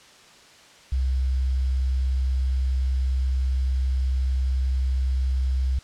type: tone with quantisation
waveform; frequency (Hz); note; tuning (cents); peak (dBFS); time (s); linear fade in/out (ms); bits
sine; 65.1; C2; -8; -20; 0.92-5.79; 5; 8
effects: white hiss -50 dBFS RMS until 5.83 s + low-pass 6000 Hz 12 dB/octave